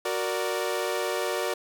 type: chord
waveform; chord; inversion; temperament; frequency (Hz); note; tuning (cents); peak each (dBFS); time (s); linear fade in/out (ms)
sawtooth; Gb augmented; none; equal; 370 / 466.2 / 587.3; Gb4 / Bb4 / D5; 0 / 0 / 0; -27; 0.05-1.54; 5
effects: none